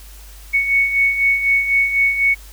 sine beating tone pair, 2217 / 2221 Hz, C#7 / C#7, 0 / +3 cents, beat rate 4 Hz, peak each -21 / -14 dBFS, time 0.53-2.35 s, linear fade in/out 20 ms, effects added 50 Hz sine -37 dBFS peak until 2.52 s + white hiss -44 dBFS RMS until 2.52 s

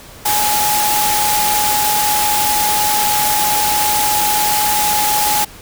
sine tone in noise, 840 Hz, G#5, 19 cents sharp, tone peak -16 dBFS, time 0.25-5.45 s, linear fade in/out 10 ms, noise white, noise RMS -17 dBFS, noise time 0.25-5.45 s, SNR -2 dB, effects pink hiss -38 dBFS RMS until 5.61 s

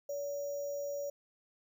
sine tone with sample-and-hold, 570 Hz, C#5, 48 cents sharp, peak -35 dBFS, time 0.09-1.1 s, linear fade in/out 5 ms, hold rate 6300 Hz, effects none

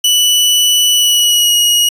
sawtooth tone with pitch glide, 2965 to 2894 Hz, F#7 to F#7, +3 to -39 cents, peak -5 dBFS, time 0.04-1.89 s, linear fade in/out 5 ms, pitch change -42 cents, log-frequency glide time 0.91-1.55 s, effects resampled to 32000 Hz

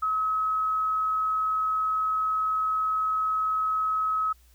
sine tone, 1281 Hz, E6, 50 cents flat, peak -23 dBFS, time 0.02-4.33 s, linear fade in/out 10 ms, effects added 60 Hz sine -55 dBFS peak until 4.54 s + white hiss -63 dBFS RMS until 4.54 s

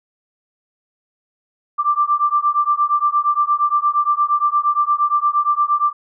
sine beating tone pair, 1174.7 / 1183.3 Hz, D6 / D6, 0 / +13 cents, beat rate 8.6 Hz, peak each -17 / -17 dBFS, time 1.78-5.93 s, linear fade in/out 20 ms, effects none

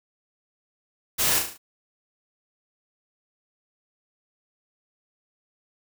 white noise with echo, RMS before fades -23 dBFS, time 1.18-1.4 s, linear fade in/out 20 ms, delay 36 ms, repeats 5, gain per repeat -5 dB, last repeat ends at 1.58 s, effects none

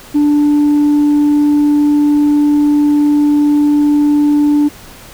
sine tone, 293.7 Hz, D4, in tune, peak -5 dBFS, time 0.14-4.69 s, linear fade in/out 20 ms, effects tanh soft clip ceiling -6 dBFS + pink hiss -36 dBFS RMS until 5.13 s

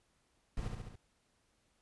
brown noise with echo, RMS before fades -38 dBFS, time 0.57-0.68 s, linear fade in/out 2 ms, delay 69 ms, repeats 4, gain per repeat -3 dB, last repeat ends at 0.956 s, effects pink hiss -75 dBFS RMS until 1.81 s + resampled to 24000 Hz

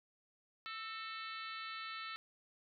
harmonic tone with a mistuned harmonic, 440 Hz, A4, in tune, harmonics 3 / 4 / 5 / 6 / 7 / 8 / 9 / 10, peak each -46 / -51 / -52 / -52 / -55 / -56 / -52 / -57 dBFS, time 0.66-2.16 s, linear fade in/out 0 ms, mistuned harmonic 4, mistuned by +54 cents, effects none

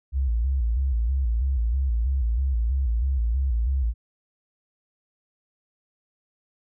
sine tone with vibrato, 61.74 Hz, B1, in tune, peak -20 dBFS, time 0.12-3.94 s, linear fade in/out 50 ms, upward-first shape square, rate 3.1 Hz, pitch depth 140 cents each way, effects none

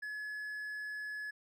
triangle tone, 1702 Hz, G#6, 42 cents sharp, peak -37 dBFS, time 0.02-1.31 s, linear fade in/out 10 ms, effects none

